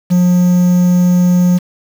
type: tone with quantisation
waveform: triangle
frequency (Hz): 178.6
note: F3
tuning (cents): +39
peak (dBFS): -5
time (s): 0.1-1.59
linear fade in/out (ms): 20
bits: 5
effects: none